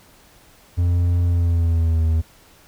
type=tone with pitch glide; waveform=triangle; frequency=87.31 to 80.53 Hz; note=F2 to E2; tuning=0 to -40 cents; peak=-13 dBFS; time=0.77-2.22 s; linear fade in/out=20 ms; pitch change=-140 cents; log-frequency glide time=1.24-2.04 s; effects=pink hiss -51 dBFS RMS until 2.67 s